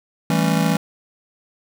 square chord, A dominant seventh, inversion second, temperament just, 165 / 198 / 220 / 275 Hz, E3 / G3 / A3 / C#4, +2 / +18 / 0 / -14 cents, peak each -20 / -23 / -24 / -25 dBFS, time 0.3-0.77 s, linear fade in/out 2 ms, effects none

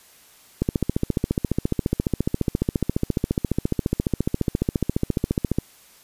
click train, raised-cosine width 3 ms, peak -7 dBFS, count 73, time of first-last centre 0.62-5.586 s, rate 14.5 Hz, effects white hiss -52 dBFS RMS until 6.03 s + resampled to 32000 Hz

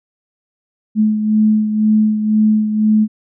sine beating tone pair, 214.6 / 216.6 Hz, A3 / A3, -43 / -27 cents, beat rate 2 Hz, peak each -11 / -19 dBFS, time 0.95-3.08 s, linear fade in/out 50 ms, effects none

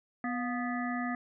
harmonic tone with a mistuned harmonic, 246.9 Hz, B3, in tune, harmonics 1 / 3 / 5 / 7 / 8, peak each -33 / -38 / -40 / -41 / -42 dBFS, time 0.24-1.15 s, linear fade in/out 2 ms, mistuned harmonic 3, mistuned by -65 cents, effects none

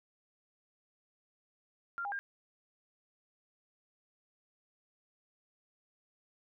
sine tone with pitch steps, 1389 / 808 / 1607 Hz, F6 / G#5 / G6, -10 / -48 / +43 cents, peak -35 dBFS, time 1.98-2.19 s, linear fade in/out 0 ms, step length 70 ms, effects none

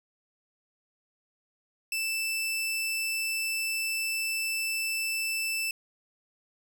sawtooth tone, 2647 Hz, E7, 7 cents sharp, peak -25 dBFS, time 1.92-5.71 s, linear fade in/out 2 ms, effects none

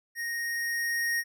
square tone with level ramp, 1864.7 Hz, A#6, in tune, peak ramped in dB -32 to -26 dBFS, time 0.15-1.24 s, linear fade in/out 50 ms, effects none

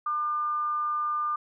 sine tone with amplitude modulation, 1200 Hz, D6, 37 cents sharp, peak -24 dBFS, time 0.06-1.36 s, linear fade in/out 5 ms, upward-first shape sine, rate 295 Hz, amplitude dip 30%, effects none

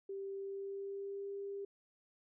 sine tone with pitch glide, 392 to 398.4 Hz, G4 to G4, 0 to +28 cents, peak -40 dBFS, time 0.09-1.65 s, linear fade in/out 5 ms, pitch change +28 cents, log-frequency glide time 0.34-1.31 s, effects none

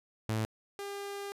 sawtooth tone pair in turn, 110 / 401.2 Hz, A2 / G4, 0 / +40 cents, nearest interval octave + minor seventh, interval 2240 cents, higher second, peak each -26 / -34 dBFS, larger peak first, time 0.29-0.45 / 0.79-1.32 s, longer second, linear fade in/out 0 ms, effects resampled to 32000 Hz

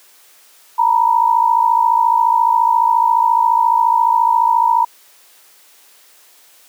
sine tone pair together, 915.6 / 970 Hz, A#5 / B5, -31 / -31 cents, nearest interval minor second, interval 100 cents, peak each -13 dBFS, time 0.78-4.85 s, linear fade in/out 10 ms, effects white hiss -48 dBFS RMS until 6.68 s + high-pass 400 Hz 12 dB/octave

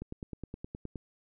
click train, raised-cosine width 3 ms, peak -26 dBFS, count 10, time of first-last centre 0.02-0.958 s, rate 9.6 Hz, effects none

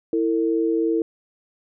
sine tone pair together, 329.6 / 452.5 Hz, E4 / A4, 0 / +48 cents, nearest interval perfect fourth, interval 548 cents, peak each -20 / -22 dBFS, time 0.13-1.02 s, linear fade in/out 2 ms, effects none

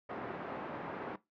pink band-pass noise, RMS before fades -42 dBFS, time 0.09-1.16 s, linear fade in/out 5 ms, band 240 to 1400 Hz, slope 12 dB/octave, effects noise-tail reverb RT60 0.2 s tail -19 dB re dry + low-pass 3000 Hz 12 dB/octave

